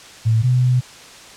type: tone pair in turn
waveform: sine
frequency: 112 / 125.72 Hz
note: A2 / B2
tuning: +31 / +31 cents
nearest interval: major second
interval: 200 cents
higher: second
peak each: -12 dBFS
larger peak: neither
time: 0.25-0.43 / 0.43-0.81 s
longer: second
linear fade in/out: 20 ms
effects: white hiss -40 dBFS RMS until 1.36 s + low-pass 7000 Hz 12 dB/octave